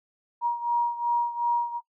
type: beating tone pair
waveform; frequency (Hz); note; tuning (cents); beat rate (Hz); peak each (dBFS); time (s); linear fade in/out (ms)
sine; 949 / 951.7; A#5 / A#5; +31 / +36; 2.7; -24 / -28; 0.41-1.81; 50
effects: noise-tail reverb RT60 0.1 s tail -21 dB re dry